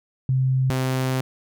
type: tone pair in turn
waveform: sine / sawtooth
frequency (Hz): 130.81 / 130.17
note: C3 / C3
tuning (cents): 0 / -9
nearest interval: unison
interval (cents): 9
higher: first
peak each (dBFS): -17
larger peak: neither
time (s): 0.29-0.7 / 0.7-1.21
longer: second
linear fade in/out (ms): 2
effects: none